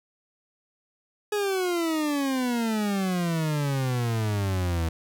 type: exponential sweep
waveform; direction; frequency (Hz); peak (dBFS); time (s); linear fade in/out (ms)
40% pulse; down; 422.5 to 80.2; -23; 1.32-4.89; 5
effects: none